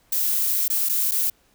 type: noise with dropouts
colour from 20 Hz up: violet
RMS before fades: -22 dBFS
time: 0.12-1.3 s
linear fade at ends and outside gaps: 5 ms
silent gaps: 0.681-0.7 / 0.889-0.894 / 1.112-1.117 s
effects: pink hiss -61 dBFS RMS until 1.54 s